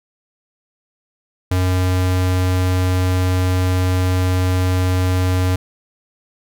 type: tone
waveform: square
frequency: 91.8 Hz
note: F#2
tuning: 13 cents flat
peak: -15 dBFS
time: 1.51-5.56 s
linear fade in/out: 5 ms
effects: none